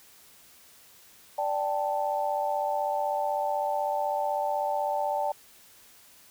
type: chord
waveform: sine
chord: D suspended fourth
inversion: none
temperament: equal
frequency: 587.3 / 784 / 880 Hz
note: D5 / G5 / A5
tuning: 0 / 0 / 0 cents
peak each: -30 dBFS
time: 1.38-5.32 s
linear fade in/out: 5 ms
effects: white hiss -55 dBFS RMS until 6.3 s